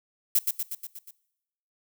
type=noise with echo; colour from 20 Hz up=violet; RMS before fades=-21 dBFS; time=0.35-0.39 s; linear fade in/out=5 ms; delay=120 ms; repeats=6; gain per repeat=-4 dB; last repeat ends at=1.11 s; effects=noise-tail reverb RT60 0.9 s tail -21 dB re dry